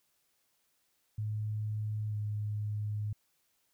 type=tone with pitch glide; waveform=sine; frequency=106.9 to 105.12 Hz; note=A2 to G#2; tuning=-49 to +21 cents; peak=-32 dBFS; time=1.18-3.13 s; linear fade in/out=5 ms; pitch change=-30 cents; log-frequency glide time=2.09-2.14 s; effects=white hiss -75 dBFS RMS until 3.73 s